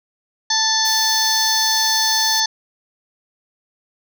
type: harmonic tone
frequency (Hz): 880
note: A5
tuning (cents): 0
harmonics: 1 / 2 / 4 / 5 / 6 / 7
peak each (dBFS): -23 / -24 / -24 / -20 / -23 / -21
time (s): 0.5-2.46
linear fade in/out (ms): 5
type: noise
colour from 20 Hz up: blue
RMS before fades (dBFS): -29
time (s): 0.85-2.4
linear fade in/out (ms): 2
effects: none